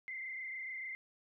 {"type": "tone with frequency modulation", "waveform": "sine", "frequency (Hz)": 2078, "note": "C7", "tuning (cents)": -12, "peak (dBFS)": -40, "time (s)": [0.08, 0.95], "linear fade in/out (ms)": 0, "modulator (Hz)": 26.9, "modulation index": 2.2, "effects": []}